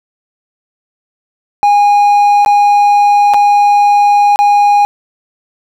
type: tone with dropouts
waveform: triangle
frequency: 820 Hz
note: G#5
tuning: 22 cents flat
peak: -3 dBFS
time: 1.63-4.85 s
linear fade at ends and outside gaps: 0 ms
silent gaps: 2.448-2.461 / 3.337-3.343 / 4.359-4.39 s
effects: none